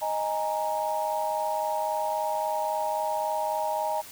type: chord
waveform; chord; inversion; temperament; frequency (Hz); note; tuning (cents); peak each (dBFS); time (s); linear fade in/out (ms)
sine; D# suspended fourth; none; just; 622.3 / 829.7 / 933.4; D#5 / G#5 / A#5; 0 / -2 / +2; -30; 0.01-4.02; 20
effects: white hiss -45 dBFS RMS until 4.11 s